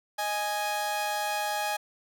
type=tone pair together; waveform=sawtooth; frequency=622.2 / 830.6 Hz; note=D#5 / G#5; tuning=0 / 0 cents; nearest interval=perfect fourth; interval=500 cents; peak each=-31 / -25 dBFS; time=0.18-1.77 s; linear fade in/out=10 ms; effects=none